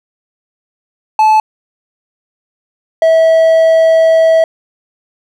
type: tone pair in turn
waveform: triangle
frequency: 867 / 649.5 Hz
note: A5 / E5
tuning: -26 / -26 cents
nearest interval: perfect fourth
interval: 500 cents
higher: first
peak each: -3 dBFS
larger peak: neither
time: 1.19-1.4 / 3.02-4.44 s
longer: second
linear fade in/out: 2 ms
effects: none